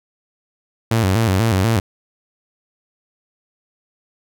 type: tone with vibrato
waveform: sawtooth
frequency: 103.83 Hz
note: G#2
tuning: in tune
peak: -10 dBFS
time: 0.91-1.8 s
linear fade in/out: 5 ms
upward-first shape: square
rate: 4.1 Hz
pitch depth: 160 cents each way
effects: none